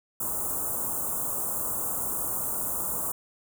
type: band-stop noise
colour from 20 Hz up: white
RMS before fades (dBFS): -30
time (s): 0.2-3.12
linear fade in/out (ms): 5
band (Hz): 1300 to 7400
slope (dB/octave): 48
effects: none